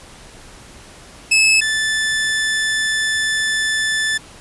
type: tone pair in turn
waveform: sawtooth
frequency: 2600 / 1753.8 Hz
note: E7 / A6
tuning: -24 / -6 cents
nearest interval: perfect fifth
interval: 682 cents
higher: first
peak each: -7 / -13 dBFS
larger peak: first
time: 1.31-1.61 / 1.61-4.18 s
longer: second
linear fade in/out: 10 ms
effects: pink hiss -41 dBFS RMS until 4.4 s + resampled to 24000 Hz